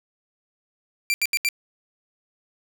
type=tone bursts; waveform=sawtooth; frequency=2357 Hz; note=D7; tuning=6 cents sharp; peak=-16 dBFS; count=4; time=1.1-1.488 s; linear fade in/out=0 ms; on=40 ms; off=76 ms; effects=none